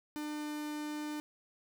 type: tone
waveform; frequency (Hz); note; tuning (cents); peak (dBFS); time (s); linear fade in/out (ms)
45% pulse; 299.8; D4; +36; -37; 0.16-1.2; 0
effects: none